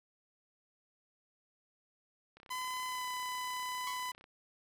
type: click train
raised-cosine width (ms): 0.3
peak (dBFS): -39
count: 62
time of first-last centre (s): 2.37-4.241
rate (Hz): 32.6
type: tone with pitch glide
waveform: sawtooth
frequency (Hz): 1013 to 1001.9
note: B5 to B5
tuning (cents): +44 to +25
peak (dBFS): -33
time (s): 2.5-4.12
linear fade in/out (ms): 10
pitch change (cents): -19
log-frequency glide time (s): 2.86-3.05
type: tone with exponential decay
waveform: sawtooth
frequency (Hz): 1100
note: C#6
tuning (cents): -14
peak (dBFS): -35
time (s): 3.87-4.09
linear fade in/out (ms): 2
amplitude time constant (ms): 47
effects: none